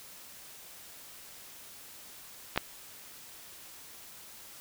clicks, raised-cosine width 0.3 ms, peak -18 / -9 dBFS, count 2, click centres 2.561 / 2.576 s, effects white hiss -50 dBFS RMS until 4.6 s

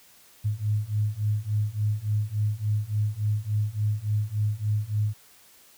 sine beating tone pair, 103.83 / 107.33 Hz, G#2 / A2, 0 / -43 cents, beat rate 3.5 Hz, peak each -27 / -26 dBFS, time 0.44-5.14 s, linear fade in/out 20 ms, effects white hiss -55 dBFS RMS until 5.77 s

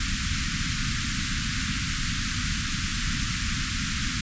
pink band-stop noise, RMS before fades -27 dBFS, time 0-4.21 s, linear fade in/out 5 ms, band 260 to 1300 Hz, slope 48 dB/octave, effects resampled to 16000 Hz

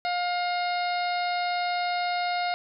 harmonic tone with a mistuned harmonic, 709 Hz, F5, 26 cents sharp, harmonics 1 / 2 / 3 / 4 / 5 / 6 / 7, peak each -26 / -35 / -34 / -42 / -39 / -38 / -45 dBFS, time 0.05-2.54 s, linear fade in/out 0 ms, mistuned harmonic 5, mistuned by +81 cents, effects none

